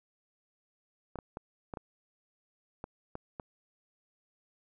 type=clicks; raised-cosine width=1 ms; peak=-25 dBFS; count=8; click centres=1.157 / 1.188 / 1.371 / 1.738 / 1.772 / 2.841 / 3.154 / 3.398 s; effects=none